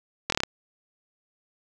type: slowing click train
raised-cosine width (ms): 0.2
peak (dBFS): -6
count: 6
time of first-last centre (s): 0.3-0.435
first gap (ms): 23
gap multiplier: 1.08
effects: none